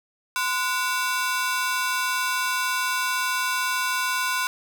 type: ring-modulated tone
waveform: sawtooth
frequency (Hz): 1244.5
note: D#6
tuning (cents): 0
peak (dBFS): -16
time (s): 0.36-4.47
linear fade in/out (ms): 0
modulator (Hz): 219
effects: none